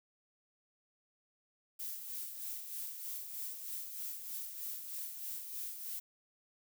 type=noise with tremolo; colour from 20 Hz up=violet; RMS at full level=-41 dBFS; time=1.79-6 s; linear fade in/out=10 ms; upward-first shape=sine; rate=3.2 Hz; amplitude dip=50%; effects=none